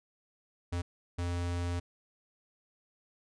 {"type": "tone bursts at uneven times", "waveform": "square", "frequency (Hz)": 87.31, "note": "F2", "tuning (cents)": 0, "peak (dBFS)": -32, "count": 2, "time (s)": [[0.72, 0.82], [1.18, 1.8]], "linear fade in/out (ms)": 10, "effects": ["resampled to 22050 Hz"]}